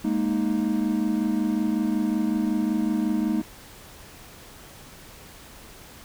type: chord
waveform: triangle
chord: Ab suspended second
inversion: none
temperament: equal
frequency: 207.7 / 233.1 / 311.1 Hz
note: Ab3 / Bb3 / Eb4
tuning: 0 / 0 / 0 cents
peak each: -24 dBFS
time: 0.04-3.42 s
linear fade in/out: 10 ms
effects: pink hiss -46 dBFS RMS until 6.04 s